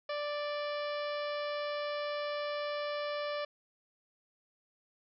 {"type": "harmonic tone with a mistuned harmonic", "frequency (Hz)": 587.3, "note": "D5", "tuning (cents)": 0, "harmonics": [1, 2, 3, 4, 5, 6, 7, 8, 9], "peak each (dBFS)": [-35, -41, -45, -47, -49, -51, -52, -53, -54], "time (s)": [0.09, 3.45], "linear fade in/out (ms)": 5, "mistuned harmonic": 6, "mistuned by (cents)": -30, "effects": []}